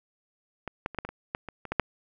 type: clicks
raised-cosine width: 0.5 ms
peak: -19 / -14 / -25 / -14 / -20 / -23 / -14 / -23 / -24 / -14 / -6 dBFS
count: 11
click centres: 0.677 / 0.861 / 0.947 / 0.987 / 1.05 / 1.09 / 1.349 / 1.487 / 1.653 / 1.72 / 1.797 s
effects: none